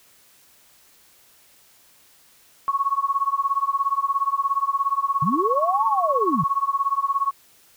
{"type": "tone with tremolo", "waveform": "sine", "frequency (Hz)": 1107, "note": "C#6", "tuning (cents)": -3, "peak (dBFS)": -15, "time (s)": [2.68, 7.31], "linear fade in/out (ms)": 0, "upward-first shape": "triangle", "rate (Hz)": 17, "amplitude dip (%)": 100}
{"type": "linear two-way sweep", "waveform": "sine", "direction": "up then down", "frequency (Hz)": [130.81, 922, 130.81], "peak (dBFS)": -21, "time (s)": [5.22, 6.44], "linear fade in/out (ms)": 5, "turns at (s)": 5.86}
{"effects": ["white hiss -55 dBFS RMS until 7.76 s"]}